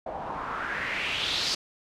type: noise with low-pass filter sweep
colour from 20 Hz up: white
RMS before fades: -31 dBFS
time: 0.06-1.55 s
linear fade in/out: 5 ms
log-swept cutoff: 670 to 5000 Hz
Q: 3.5
effects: none